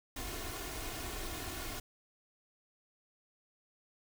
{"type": "noise with comb filter", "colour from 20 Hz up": "pink", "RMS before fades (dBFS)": -41, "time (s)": [0.16, 1.8], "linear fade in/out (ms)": 5, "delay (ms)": 2.8, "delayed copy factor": 0.6, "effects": []}